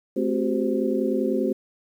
sine tone cluster, 216.9 / 262.5 / 367.1 / 397.3 / 520 Hz, A3 / C4 / F#4 / G4 / C5, -25 / +6 / -14 / +23 / -11 cents, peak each -27 / -26 / -26 / -29 / -29 dBFS, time 0.16-1.53 s, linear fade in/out 10 ms, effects 9-bit

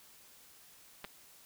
clicks, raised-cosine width 0.3 ms, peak -27 dBFS, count 2, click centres 1.043 / 1.048 s, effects white hiss -59 dBFS RMS until 1.45 s

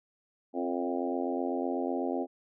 harmonic tone with a mistuned harmonic, 88 Hz, F2, 14 cents sharp, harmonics 3 / 4 / 5 / 6 / 7 / 8 / 9, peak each -33 / -35 / -38 / -39 / -39 / -39 / -40 dBFS, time 0.53-2.27 s, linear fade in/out 50 ms, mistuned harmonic 4, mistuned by -22 cents, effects none

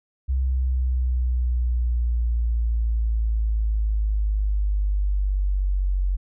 sine exponential sweep, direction down, 65.41 to 46.25 Hz, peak -19 dBFS, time 0.28-6.17 s, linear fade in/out 20 ms, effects none

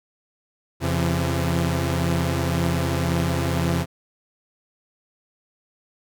sawtooth tone cluster, 85.6 / 133.9 / 169.3 Hz, F2 / C3 / E3, -34 / +40 / +46 cents, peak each -21 dBFS, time 0.8-3.86 s, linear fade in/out 50 ms, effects none

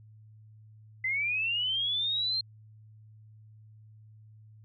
sine linear sweep, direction up, 2020 to 4208 Hz, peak -27 dBFS, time 1.04-2.41 s, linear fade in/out 5 ms, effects added 108 Hz sine -51 dBFS peak until 4.64 s

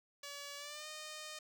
5% pulse tone with pitch glide, 570 to 614.4 Hz, C#5 to D#5, +48 to -22 cents, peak -34 dBFS, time 0.23-1.39 s, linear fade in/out 5 ms, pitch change +130 cents, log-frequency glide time 0.57-0.87 s, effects none

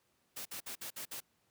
white noise bursts, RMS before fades -43 dBFS, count 6, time 0.36-1.205 s, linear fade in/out 10 ms, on 95 ms, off 55 ms, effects pink hiss -75 dBFS RMS until 1.5 s + high-pass 100 Hz 12 dB/octave

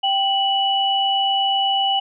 sine tone pair together, 784 / 2952 Hz, G5 / F#7, 0 / -5 cents, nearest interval octave + major seventh, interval 2295 cents, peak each -19 dBFS, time 0.03-2 s, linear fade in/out 10 ms, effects none

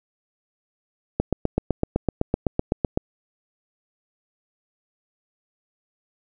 click train, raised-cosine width 2 ms, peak -6 dBFS, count 15, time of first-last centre 1.2-2.974 s, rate 7.89 Hz, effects none

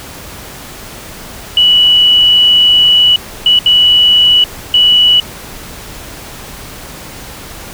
sine tone bursts at uneven times, 2947 Hz, F#7, 8 cents flat, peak -4 dBFS, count 4, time 1.57-3.16 / 3.46-3.59 / 3.66-4.44 / 4.74-5.2 s, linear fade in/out 2 ms, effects pink hiss -29 dBFS RMS until 7.73 s

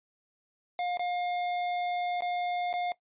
square tone with dropouts, 711 Hz, F5, 31 cents sharp, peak -30 dBFS, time 0.79-2.92 s, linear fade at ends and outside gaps 1 ms, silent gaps 0.972-0.994 / 2.207-2.221 / 2.729-2.738 s, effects noise-tail reverb RT60 0.1 s tail -18 dB re dry + resampled to 8000 Hz

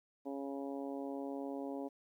harmonic tone, 138.59 Hz, C#3, in tune, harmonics 2 / 3 / 4 / 5 / 6 / 7, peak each -41 / -46 / -46 / -50 / -52 / -56 dBFS, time 0.25-1.89 s, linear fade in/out 20 ms, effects 12-bit

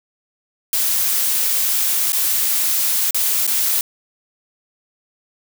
blue noise with dropouts, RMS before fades -18 dBFS, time 0.73-3.81 s, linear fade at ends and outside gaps 1 ms, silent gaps 2.121-2.131 / 3.108-3.145 / 3.467-3.476 s, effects none

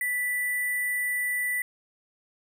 sine tone with sample-and-hold, 1975.5 Hz, B6, in tune, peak -25 dBFS, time 0.01-1.62 s, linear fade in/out 2 ms, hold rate 11025 Hz, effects none

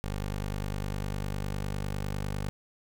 15% pulse tone, 49.91 Hz, G1, 32 cents sharp, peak -25 dBFS, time 0.04-2.49 s, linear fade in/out 0 ms, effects none

